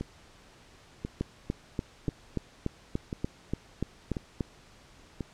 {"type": "two click trains", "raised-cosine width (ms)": 3, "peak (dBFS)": [-20, -16], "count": [6, 12], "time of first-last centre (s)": [[0.01, 5.208], [1.21, 4.408]], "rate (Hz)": [0.962, 3.44], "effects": ["pink hiss -56 dBFS RMS until 5.33 s", "low-pass 7000 Hz 12 dB/octave"]}